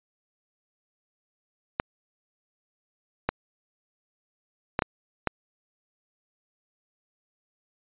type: clicks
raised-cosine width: 0.5 ms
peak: -8 dBFS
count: 5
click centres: 1.799 / 3.29 / 4.791 / 4.822 / 5.273 s
effects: resampled to 8000 Hz